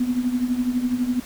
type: tone with tremolo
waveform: sine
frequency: 248.3 Hz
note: B3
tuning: 9 cents sharp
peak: -16 dBFS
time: 0-1.2 s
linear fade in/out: 5 ms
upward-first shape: triangle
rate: 12 Hz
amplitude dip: 80%
effects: pink hiss -41 dBFS RMS until 1.25 s